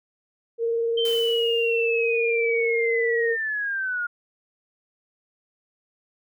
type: tone with vibrato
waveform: sine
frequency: 462 Hz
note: A#4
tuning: 16 cents flat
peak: -21 dBFS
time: 0.58-3.37 s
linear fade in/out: 50 ms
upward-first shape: square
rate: 20 Hz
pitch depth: 16 cents each way
type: linear sweep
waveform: sine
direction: down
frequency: 3136 to 1411 Hz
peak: -24 dBFS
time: 0.97-4.07 s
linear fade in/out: 10 ms
type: noise with exponential decay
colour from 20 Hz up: white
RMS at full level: -36 dBFS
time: 1.05-2.07 s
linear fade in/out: 2 ms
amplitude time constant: 220 ms
effects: none